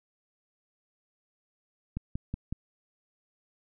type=click train; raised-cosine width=5 ms; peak=-20 dBFS; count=4; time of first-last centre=1.97-2.526 s; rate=5.4 Hz; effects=none

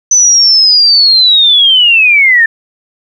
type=linear sweep; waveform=sine; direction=down; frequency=6090 to 1760 Hz; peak=-3 dBFS; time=0.11-2.46 s; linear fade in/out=5 ms; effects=7-bit

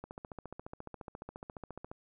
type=click train; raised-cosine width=1 ms; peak=-29 dBFS; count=28; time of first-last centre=0.04-1.915 s; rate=14.4 Hz; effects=none

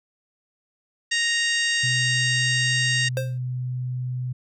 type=harmonic tone; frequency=932.3 Hz; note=A#5; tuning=in tune; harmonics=2 / 3 / 4 / 5 / 6 / 7 / 8 / 9; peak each=-23 / -27 / -29 / -31 / -33 / -34 / -35 / -36 dBFS; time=1.11-3.09 s; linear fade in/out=10 ms
type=tone with pitch glide; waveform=sine; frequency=125.1 to 125.97 Hz; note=B2 to B2; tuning=+23 to +35 cents; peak=-25 dBFS; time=1.83-4.33 s; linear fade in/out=10 ms; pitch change=+12 cents; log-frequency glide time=2.13-2.75 s
type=tone with exponential decay; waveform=square; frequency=527 Hz; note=C5; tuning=12 cents sharp; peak=-22 dBFS; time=3.17-3.38 s; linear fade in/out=1 ms; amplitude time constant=45 ms
effects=none

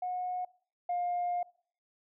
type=tone pair in turn; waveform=sine; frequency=727 / 707.9 Hz; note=F#5 / F5; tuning=-31 / +23 cents; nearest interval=unison; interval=46 cents; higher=first; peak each=-31 / -28 dBFS; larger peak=second; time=0.02-0.45 / 0.89-1.43 s; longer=second; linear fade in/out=5 ms; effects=noise-tail reverb RT60 0.5 s tail -22 dB re dry + tanh soft clip ceiling -26 dBFS

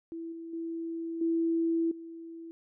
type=tone with level steps; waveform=sine; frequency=330.8 Hz; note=E4; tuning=6 cents sharp; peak=-36 / -39 / -33 / -25 / -41 dBFS; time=0.12-2.51 s; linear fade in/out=0 ms; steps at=0.32 / 0.53 / 1.21 / 1.91 s; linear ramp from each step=5 ms; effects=none

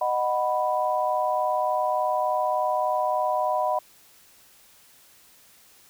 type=chord; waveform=sine; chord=B major; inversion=first; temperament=just; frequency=617.4 / 740.8 / 987.8 Hz; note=D#5 / F#5 / B5; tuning=-14 / +2 / 0 cents; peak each=-26 dBFS; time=0.01-3.79 s; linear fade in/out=5 ms; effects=white hiss -55 dBFS RMS until 5.89 s

